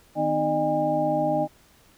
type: tone cluster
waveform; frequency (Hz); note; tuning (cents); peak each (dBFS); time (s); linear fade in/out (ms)
sine; 155.6 / 252.7 / 308.3 / 609 / 809; D#3 / B3 / D#4 / D#5 / G#5; 0 / +40 / -16 / -37 / -46; -32 / -32 / -28 / -24 / -26; 0.15-1.48; 50
effects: pink hiss -57 dBFS RMS until 1.97 s